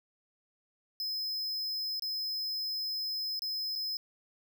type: tone with dropouts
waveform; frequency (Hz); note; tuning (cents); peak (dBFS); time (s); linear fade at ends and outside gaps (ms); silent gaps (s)
square; 5100; D#8; +42; -33; 1-3.97; 1; 1.996-2.022 / 3.393-3.42 / 3.754-3.759
effects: none